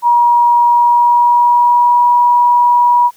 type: tone with pitch glide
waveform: sine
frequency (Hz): 955 to 966.7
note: A#5 to B5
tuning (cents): +42 to -37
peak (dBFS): -6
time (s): 0.02-3.11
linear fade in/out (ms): 50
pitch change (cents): +21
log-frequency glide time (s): 0.65-2.04
effects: white hiss -48 dBFS RMS until 3.16 s